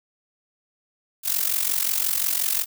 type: noise with amplitude modulation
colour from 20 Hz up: blue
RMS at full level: -20 dBFS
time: 1.23-2.66 s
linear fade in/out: 50 ms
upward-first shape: sine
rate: 45.6 Hz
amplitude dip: 80%
effects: none